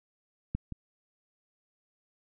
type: clicks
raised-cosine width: 5 ms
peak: -18 / -25 dBFS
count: 2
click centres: 0.55 / 0.723 s
effects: none